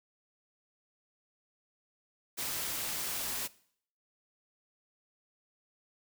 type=noise; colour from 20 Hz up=white; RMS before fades=-36 dBFS; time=2.37-3.48 s; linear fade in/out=20 ms; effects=noise-tail reverb RT60 0.6 s tail -20 dB re dry